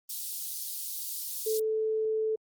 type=high-pass noise; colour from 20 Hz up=white; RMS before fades=-36 dBFS; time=0.09-1.6 s; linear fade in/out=10 ms; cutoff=4100 Hz; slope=24 dB/octave
type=tone; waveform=sine; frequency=437.7 Hz; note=A4; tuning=9 cents flat; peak=-26 dBFS; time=1.46-2.36 s; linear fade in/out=10 ms
effects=Opus 32 kbps